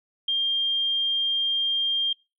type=tone; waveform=sine; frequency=3200 Hz; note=G7; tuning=35 cents sharp; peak=-21 dBFS; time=0.28-2.13 s; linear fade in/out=5 ms; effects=noise-tail reverb RT60 0.3 s tail -24 dB re dry